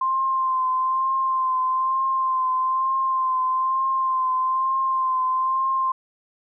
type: tone with vibrato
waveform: sine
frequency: 1046.5 Hz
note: C6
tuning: in tune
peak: -19 dBFS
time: 0.01-5.92 s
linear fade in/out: 5 ms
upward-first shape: triangle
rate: 1.1 Hz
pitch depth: 29 cents each way
effects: none